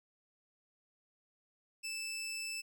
20% pulse tone, 2637 Hz, E7, in tune, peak -34 dBFS, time 1.83-2.62 s, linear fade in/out 20 ms, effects none

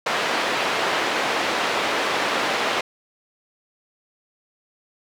pink band-pass noise, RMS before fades -23 dBFS, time 0.06-2.81 s, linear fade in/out 5 ms, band 460 to 3400 Hz, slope 12 dB/octave, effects none

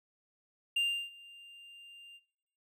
triangle tone with ADSR envelope, 2794 Hz, F7, in tune, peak -25 dBFS, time 0.76-2.2 s, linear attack 7 ms, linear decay 330 ms, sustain -24 dB, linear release 43 ms, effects noise-tail reverb RT60 0.8 s tail -20 dB re dry

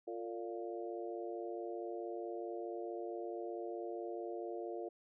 harmonic tone with a mistuned harmonic, 116.54 Hz, A#2, in tune, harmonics 3 / 4 / 5 / 6, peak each -43 / -45 / -48 / -48 dBFS, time 0.07-4.89 s, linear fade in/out 10 ms, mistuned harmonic 4, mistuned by -45 cents, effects none

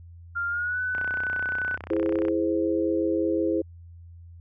sine tone with pitch glide, 1396.9 to 1497.2 Hz, F6 to F#6, 0 to +20 cents, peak -25 dBFS, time 0.35-1.77 s, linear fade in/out 20 ms, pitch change +120 cents, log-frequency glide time 0.48-0.8 s
click train, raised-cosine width 0.5 ms, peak -21 dBFS, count 43, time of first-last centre 0.95-2.283 s, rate 31.5 Hz
sine chord, E augmented, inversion none, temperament equal, 329.6 / 415.3 / 523.3 Hz, E4 / G#4 / B#4, 0 / 0 / 0 cents, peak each -24 / -28 / -28 dBFS, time 1.9-3.62 s, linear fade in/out 10 ms
effects added 85 Hz sine -43 dBFS peak until 4.4 s

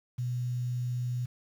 sine tone with quantisation, 123.47 Hz, B2, in tune, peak -29 dBFS, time 0.18-1.26 s, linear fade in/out 10 ms, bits 9, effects none

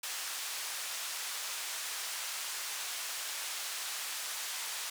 white band-pass noise, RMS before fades -39 dBFS, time 0.03-4.9 s, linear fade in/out 5 ms, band 860 to 9100 Hz, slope 12 dB/octave, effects none

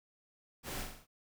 pink noise with echo, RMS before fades -42 dBFS, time 0.63-0.86 s, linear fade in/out 50 ms, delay 42 ms, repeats 5, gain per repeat -4 dB, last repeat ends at 1.07 s, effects none

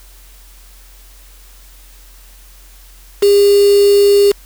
sine tone with quantisation, 404.1 Hz, G#4, 47 cents flat, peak -6 dBFS, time 3.22-4.32 s, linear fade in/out 10 ms, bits 3, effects added 44 Hz sine -39 dBFS peak until 4.45 s + white hiss -45 dBFS RMS until 4.45 s

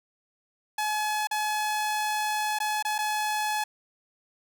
sawtooth tone with dropouts, 850 Hz, G#5, 40 cents sharp, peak -22 dBFS, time 0.78-3.64 s, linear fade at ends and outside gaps 5 ms, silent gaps 1.272-1.311 / 2.588-2.601 / 2.826-2.849 / 2.982-2.987 s, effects none

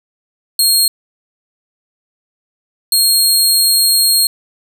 20% pulse tone bursts at uneven times, 4253 Hz, C8, 27 cents sharp, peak -3 dBFS, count 2, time 0.59-0.88 / 2.92-4.27 s, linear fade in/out 2 ms, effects none

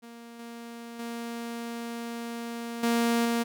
sawtooth tone with level steps, 233.8 Hz, A#3, 5 cents sharp, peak -40 / -36 / -30 / -19 / -21 dBFS, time 0.02-3.44 s, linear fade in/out 20 ms, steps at 0.39 / 0.99 / 2.83 / 3.25 s, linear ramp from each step 5 ms, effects none

